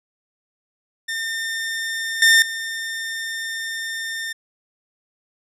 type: tone with level steps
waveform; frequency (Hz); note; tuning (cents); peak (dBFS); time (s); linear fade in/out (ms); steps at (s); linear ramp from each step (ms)
sawtooth; 1809; A6; +48; -20 / -7 / -22; 1.08-4.33; 10; 2.22 / 2.42; 2
effects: low-pass 11000 Hz 12 dB/octave